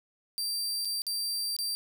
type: tone with dropouts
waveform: sawtooth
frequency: 4699 Hz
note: D8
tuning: in tune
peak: -27 dBFS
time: 0.38-1.75 s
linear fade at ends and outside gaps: 0 ms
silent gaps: 0.849-0.854 / 1.019-1.067 / 1.565-1.588 s
effects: none